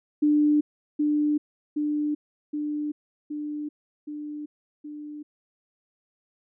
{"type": "tone with echo", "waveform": "sine", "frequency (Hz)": 297.7, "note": "D4", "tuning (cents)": 24, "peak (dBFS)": -17, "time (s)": [0.22, 0.61], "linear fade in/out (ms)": 10, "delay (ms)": 770, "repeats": 6, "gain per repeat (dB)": -3, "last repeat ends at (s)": 5.23, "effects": []}